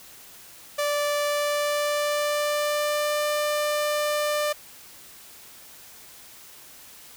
sawtooth tone with pitch glide, 585 to 595.2 Hz, D5 to D5, -7 to +23 cents, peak -19 dBFS, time 0.78-4.53 s, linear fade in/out 10 ms, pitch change +30 cents, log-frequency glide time 1.24-3.27 s, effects white hiss -47 dBFS RMS until 7.16 s

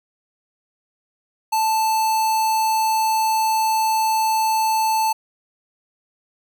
square tone with notch filter, 880 Hz, A5, in tune, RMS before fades -19 dBFS, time 1.52-5.13 s, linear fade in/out 10 ms, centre 2100 Hz, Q 1.3, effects none

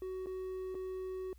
triangle tone with dropouts, 373.8 Hz, F#4, 18 cents sharp, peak -36 dBFS, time 0.02-1.33 s, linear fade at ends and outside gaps 1 ms, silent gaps 0.26-0.269 / 0.745-0.751 s, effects added 60 Hz sine -55 dBFS peak until 1.38 s + white hiss -72 dBFS RMS until 1.38 s

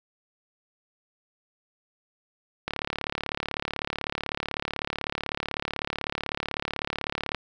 click train, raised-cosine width 0.3 ms, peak -12 dBFS, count 169, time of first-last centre 2.68-7.347 s, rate 36 Hz, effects none

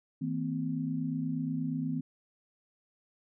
sine tone cluster, 159.6 / 228 / 256.4 Hz, D#3 / A#3 / C4, +44 / -38 / -35 cents, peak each -34 / -38 / -33 dBFS, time 0.21-2.01 s, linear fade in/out 10 ms, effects none

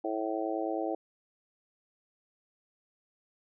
harmonic tone, 109.4 Hz, A2, 9 cents flat, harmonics 3 / 4 / 5 / 6 / 7, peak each -34 / -38 / -37 / -37 / -37 dBFS, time 0.04-0.95 s, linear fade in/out 5 ms, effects none

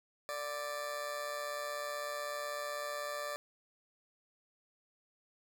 20% pulse tone with amplitude modulation, 587.3 Hz, D5, in tune, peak -30 dBFS, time 0.29-3.36 s, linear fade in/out 0 ms, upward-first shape sine, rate 136 Hz, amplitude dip 55%, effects none

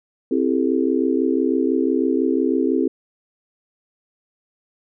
sine chord, A minor seventh, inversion first, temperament just, 264 / 330 / 396 / 440 Hz, C4 / E4 / G4 / A4, +16 / +2 / +18 / 0 cents, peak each -20 / -21 / -23 / -25 dBFS, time 0.31-2.88 s, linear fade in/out 5 ms, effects none

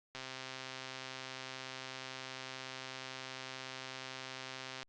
click train, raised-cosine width 0.2 ms, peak -26 dBFS, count 614, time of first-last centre 0.15-4.829 s, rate 131 Hz, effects low-pass 7000 Hz 12 dB/octave + Opus 48 kbps

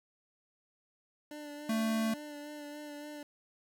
25% pulse tone with vibrato, 295.3 Hz, D4, 10 cents sharp, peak -39 dBFS, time 1.31-3.23 s, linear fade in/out 2 ms, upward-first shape sine, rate 3.5 Hz, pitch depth 24 cents each way
square tone, 222.6 Hz, A3, 20 cents sharp, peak -30 dBFS, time 1.69-2.14 s, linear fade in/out 5 ms
effects none

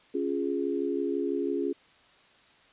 sine chord, Db major, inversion none, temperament equal, 277.2 / 349.2 / 415.3 Hz, Db4 / F4 / Ab4, 0 / 0 / 0 cents, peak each -31 dBFS, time 0.14-1.73 s, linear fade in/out 10 ms, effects white hiss -59 dBFS RMS until 2.72 s + resampled to 8000 Hz

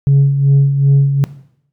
sine tone with tremolo, 139.1 Hz, C#3, 6 cents sharp, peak -3 dBFS, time 0.07-1.24 s, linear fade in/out 0 ms, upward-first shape sine, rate 2.6 Hz, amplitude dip 65%, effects noise-tail reverb RT60 0.7 s tail -17 dB re dry + tanh soft clip ceiling -4 dBFS

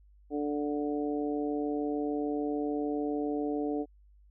harmonic tone, 146.83 Hz, D3, in tune, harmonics 2 / 3 / 4 / 5, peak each -31 / -34 / -41 / -40 dBFS, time 0.3-3.86 s, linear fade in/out 50 ms, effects added 50 Hz sine -56 dBFS peak until 4.3 s

